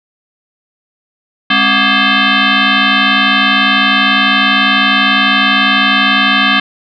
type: tone with frequency modulation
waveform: sine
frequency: 741 Hz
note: F#5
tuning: 2 cents sharp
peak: -7 dBFS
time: 1.5-6.6 s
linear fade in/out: 5 ms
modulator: 474 Hz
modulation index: 6.1
effects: none